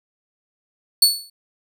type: tone with exponential decay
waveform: sawtooth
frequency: 4435 Hz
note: C#8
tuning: in tune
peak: -5 dBFS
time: 1.02-1.3 s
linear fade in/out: 5 ms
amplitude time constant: 59 ms
effects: none